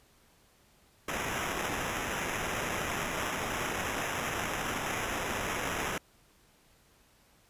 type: noise with sample-and-hold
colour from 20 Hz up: white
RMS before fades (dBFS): -34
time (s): 1.08-5.98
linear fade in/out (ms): 5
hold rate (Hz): 4410
effects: pink hiss -64 dBFS RMS until 7.49 s + resampled to 32000 Hz